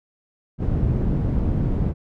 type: low-pass noise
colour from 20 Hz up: white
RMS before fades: -21 dBFS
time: 0.58-1.94 s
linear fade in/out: 50 ms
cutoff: 150 Hz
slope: 12 dB/octave
effects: none